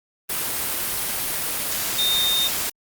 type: tone in noise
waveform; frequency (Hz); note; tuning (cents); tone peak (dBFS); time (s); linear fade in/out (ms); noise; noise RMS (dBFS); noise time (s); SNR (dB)
sine; 3662; A#7; -32; -19; 1.98-2.48; 10; white; -25; 0.29-2.7; +3
effects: Opus 32 kbps